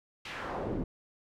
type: noise with band-pass filter sweep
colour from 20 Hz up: brown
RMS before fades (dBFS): -36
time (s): 0.25-0.84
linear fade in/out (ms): 5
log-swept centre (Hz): 3300 to 210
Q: 1.4
effects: none